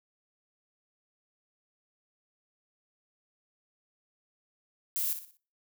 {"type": "noise with echo", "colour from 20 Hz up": "violet", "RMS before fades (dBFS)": -31, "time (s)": [4.96, 5.13], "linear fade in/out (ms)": 0, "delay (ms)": 60, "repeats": 4, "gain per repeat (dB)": -9, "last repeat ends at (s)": 5.37, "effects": ["noise-tail reverb RT60 0.4 s tail -22 dB re dry"]}